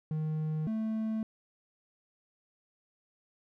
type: tone pair in turn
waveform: triangle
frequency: 155.56 / 220 Hz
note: D#3 / A3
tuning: 0 / 0 cents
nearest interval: tritone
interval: 600 cents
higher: second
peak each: -28 dBFS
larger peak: neither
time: 0.11-0.67 / 0.67-1.23 s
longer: neither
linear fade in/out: 2 ms
effects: none